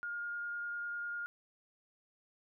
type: tone with vibrato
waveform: sine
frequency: 1418 Hz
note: F6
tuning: 26 cents sharp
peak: -37 dBFS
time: 0.03-1.26 s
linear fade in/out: 0 ms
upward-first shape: triangle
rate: 10 Hz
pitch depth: 8 cents each way
effects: none